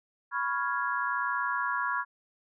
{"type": "chord", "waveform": "sine", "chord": "C# dominant seventh", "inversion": "third", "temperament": "equal", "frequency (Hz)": [987.8, 1108.7, 1396.9, 1661.2], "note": ["B5", "C#6", "E#6", "G#6"], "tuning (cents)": [0, 0, 0, 0], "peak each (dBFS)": -33, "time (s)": [0.31, 2.05], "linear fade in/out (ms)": 50, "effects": []}